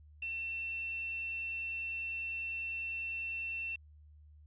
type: tone with quantisation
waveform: sine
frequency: 2695 Hz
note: E7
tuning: 38 cents sharp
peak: -36 dBFS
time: 0.22-3.76 s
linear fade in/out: 5 ms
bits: 9
effects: added 75 Hz sine -55 dBFS peak until 4.46 s + resampled to 8000 Hz